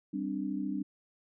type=chord; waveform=sine; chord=G suspended fourth; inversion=none; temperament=equal with one note detuned; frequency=196 / 261.6 / 295.2 Hz; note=G3 / C4 / D4; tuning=0 / 0 / +9 cents; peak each=-36 / -37 / -35 dBFS; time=0.13-0.83 s; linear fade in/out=10 ms; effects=none